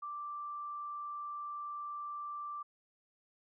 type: tone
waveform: sine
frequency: 1174.7 Hz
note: D6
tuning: in tune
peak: -39 dBFS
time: 0.02-2.63 s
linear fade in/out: 10 ms
effects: none